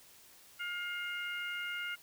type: harmonic tone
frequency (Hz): 709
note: F5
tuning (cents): +26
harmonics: 2 / 3 / 4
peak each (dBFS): -39 / -41 / -43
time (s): 0.59-1.96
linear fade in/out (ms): 20
effects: white hiss -59 dBFS RMS until 2.02 s